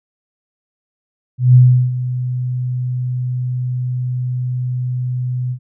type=tone with ADSR envelope; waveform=sine; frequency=125.5 Hz; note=B2; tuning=28 cents sharp; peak=-3 dBFS; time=1.38-5.59 s; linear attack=170 ms; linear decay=360 ms; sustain=-14 dB; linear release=78 ms; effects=none